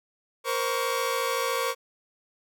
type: tone cluster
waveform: sawtooth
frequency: 470.2 / 524 / 1129 Hz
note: A#4 / C5 / C#6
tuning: +15 / +2 / +31 cents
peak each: -26 dBFS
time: 0.44-1.75 s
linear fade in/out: 50 ms
effects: none